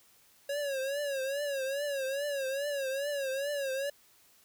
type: tone with vibrato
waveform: square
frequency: 554.4 Hz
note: C#5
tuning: in tune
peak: -32 dBFS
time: 0.49-3.9 s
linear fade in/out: 5 ms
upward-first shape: triangle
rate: 2.4 Hz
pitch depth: 110 cents each way
effects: white hiss -63 dBFS RMS until 4.44 s